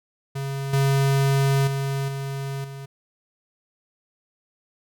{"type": "tone with level steps", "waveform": "square", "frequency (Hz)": 137.3, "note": "C#3", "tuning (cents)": -16, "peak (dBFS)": [-27, -18, -24, -28, -35], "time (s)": [0.35, 2.86], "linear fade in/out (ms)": 10, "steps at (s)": [0.73, 1.67, 2.08, 2.64], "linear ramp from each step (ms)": 5, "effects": []}